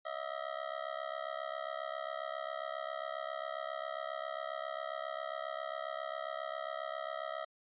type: tone with amplitude modulation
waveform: 25% pulse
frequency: 640 Hz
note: D#5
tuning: 49 cents sharp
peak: -30 dBFS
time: 0.05-7.45 s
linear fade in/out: 10 ms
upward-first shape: sine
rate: 67.4 Hz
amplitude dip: 95%
effects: resampled to 8000 Hz